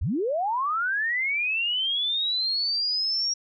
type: linear sweep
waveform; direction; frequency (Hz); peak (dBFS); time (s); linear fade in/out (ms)
sine; up; 50 to 5650; -23; 0.01-3.34; 10
effects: none

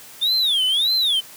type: tone with vibrato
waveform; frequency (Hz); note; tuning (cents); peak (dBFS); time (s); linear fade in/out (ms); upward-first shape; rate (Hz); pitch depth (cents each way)
triangle; 3520; A7; 0; -15; 0.21-1.21; 20; sine; 1.7; 270
effects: white hiss -42 dBFS RMS until 1.36 s + high-pass 80 Hz 12 dB/octave

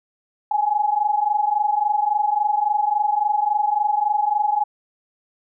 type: tone pair together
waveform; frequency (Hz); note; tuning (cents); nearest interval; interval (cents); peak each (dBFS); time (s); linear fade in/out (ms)
sine; 821 / 844.6; G#5 / G#5; -20 / +29; unison; 49; -21 / -19; 0.51-4.64; 5
effects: none

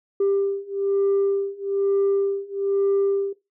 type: beating tone pair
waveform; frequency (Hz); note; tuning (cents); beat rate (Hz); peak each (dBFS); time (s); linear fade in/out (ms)
sine; 395.3 / 396.4; G4 / G4; +15 / +19; 1.1; -22 / -21; 0.2-3.33; 5
effects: noise-tail reverb RT60 0.2 s tail -17 dB re dry + tanh soft clip ceiling -15 dBFS

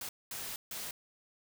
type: noise bursts at uneven times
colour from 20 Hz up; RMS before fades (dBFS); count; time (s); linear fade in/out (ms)
white; -41; 3; 0.01-0.09 / 0.31-0.56 / 0.71-0.91; 2
effects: none

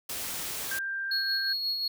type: noise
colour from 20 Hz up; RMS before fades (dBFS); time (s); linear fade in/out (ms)
white; -35; 0.09-0.79; 5
type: tone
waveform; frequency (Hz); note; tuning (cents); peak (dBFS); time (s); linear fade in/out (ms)
sine; 1584; G6; +18; -30; 0.71-1.53; 5
type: tone with tremolo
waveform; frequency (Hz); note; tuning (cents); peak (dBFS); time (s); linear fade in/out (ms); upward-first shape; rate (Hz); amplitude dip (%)
triangle; 4323; C#8; -44; -25; 1.11-1.88; 5; sine; 5.6; 40
effects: none

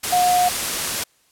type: tone in noise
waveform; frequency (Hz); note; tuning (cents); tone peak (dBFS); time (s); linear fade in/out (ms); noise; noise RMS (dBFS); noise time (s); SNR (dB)
sine; 720; F#5; -47; -14; 0.12-0.49; 10; white; -23; 0.03-1.04; +6
effects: white hiss -60 dBFS RMS until 1.31 s + low-pass 12000 Hz 12 dB/octave

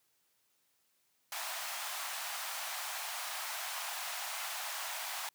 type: high-pass noise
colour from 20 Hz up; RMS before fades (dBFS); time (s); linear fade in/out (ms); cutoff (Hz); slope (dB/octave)
pink; -40; 1.32-5.29; 2; 680; 48
effects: white hiss -75 dBFS RMS until 5.34 s + high-pass 80 Hz 12 dB/octave

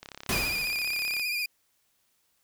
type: click train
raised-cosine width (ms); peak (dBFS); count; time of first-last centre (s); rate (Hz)
0.2; -23; 41; 0.03-1.196; 34.3
type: noise with exponential decay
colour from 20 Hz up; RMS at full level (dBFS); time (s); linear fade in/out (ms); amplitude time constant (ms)
pink; -26; 0.29-1.03; 2; 160
type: tone with vibrato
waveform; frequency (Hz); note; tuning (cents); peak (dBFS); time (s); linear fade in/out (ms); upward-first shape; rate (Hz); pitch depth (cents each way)
30% pulse; 2439; D#7; -35; -25; 0.32-1.46; 5; sine; 15; 51
effects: white hiss -71 dBFS RMS until 2.43 s

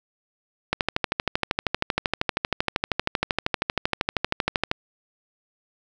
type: click train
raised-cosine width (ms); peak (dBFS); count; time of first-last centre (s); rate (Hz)
0.3; -5; 52; 0.73-4.714; 12.8
effects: none

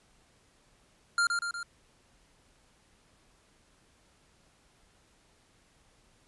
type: tone with echo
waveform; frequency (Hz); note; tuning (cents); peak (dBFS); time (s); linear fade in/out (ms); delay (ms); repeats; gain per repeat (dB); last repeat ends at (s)
square; 1396.9; F6; 0; -24; 1.18-1.27; 2; 120; 3; -4; 1.63
effects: pink hiss -65 dBFS RMS until 6.27 s + resampled to 24000 Hz

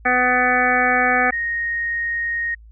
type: harmonic tone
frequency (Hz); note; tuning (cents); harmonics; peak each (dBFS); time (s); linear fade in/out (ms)
250; B3; +21; 1 / 2 / 3 / 5 / 6 / 7 / 8 / 9; -26 / -25 / -20 / -24 / -24 / -20 / -26 / -22; 0.05-1.31; 10
type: tone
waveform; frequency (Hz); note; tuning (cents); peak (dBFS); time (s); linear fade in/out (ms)
sine; 1864.7; A#6; 0; -20; 1.32-2.55; 10
effects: added 55 Hz sine -41 dBFS peak until 2.71 s

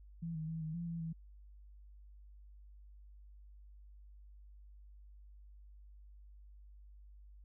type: tone with pitch steps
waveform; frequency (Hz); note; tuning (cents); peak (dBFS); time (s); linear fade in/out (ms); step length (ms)
sine; 166.7 / 157.7 / 162.2 / 157.4 / 170.6 / 167.4 / 163.1; E3 / D#3 / E3 / D#3 / F3 / E3 / E3; +20 / +24 / -28 / +20 / -40 / +27 / -18; -38; 0.22-1.13; 10; 130
effects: added 50 Hz sine -54 dBFS peak until 7.44 s

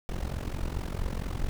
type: noise with amplitude modulation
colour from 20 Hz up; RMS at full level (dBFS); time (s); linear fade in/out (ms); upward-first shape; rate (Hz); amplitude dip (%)
brown; -28; 0.09-1.49; 0; sine; 44.5; 85
effects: none

